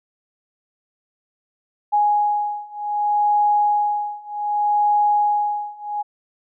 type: beating tone pair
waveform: sine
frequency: 830.6 / 831.25 Hz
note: G#5 / G#5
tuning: 0 / +1 cents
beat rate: 0.65 Hz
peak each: -20 / -19 dBFS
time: 1.92-6.03 s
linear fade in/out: 20 ms
effects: none